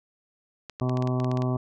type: clicks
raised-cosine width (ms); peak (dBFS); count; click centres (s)
0.2; -21; 11; 0.697 / 0.799 / 0.895 / 0.972 / 1.024 / 1.074 / 1.201 / 1.245 / 1.315 / 1.373 / 1.421
type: harmonic tone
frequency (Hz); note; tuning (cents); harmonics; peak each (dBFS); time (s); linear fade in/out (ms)
126.5; B2; +42; 1 / 2 / 3 / 4 / 5 / 6 / 7 / 8 / 9; -25 / -29 / -33 / -45 / -35 / -41 / -44 / -42 / -40; 0.81-1.57; 5
effects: none